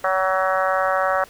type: harmonic tone with a mistuned harmonic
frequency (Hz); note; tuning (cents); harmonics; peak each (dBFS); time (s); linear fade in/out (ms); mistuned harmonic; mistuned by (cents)
188.6; F#3; +33; 3 / 4 / 5 / 6 / 7 / 8 / 9 / 10; -22 / -24 / -30 / -25 / -25 / -28 / -31 / -32; 0.04-1.24; 2; 9; -21
effects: pink hiss -47 dBFS RMS until 1.29 s